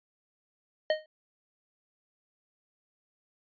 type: tone with exponential decay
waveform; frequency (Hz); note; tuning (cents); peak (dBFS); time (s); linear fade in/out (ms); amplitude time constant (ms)
square; 620; D#5; -6; -21; 0.9-1.06; 2; 34
effects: resampled to 11025 Hz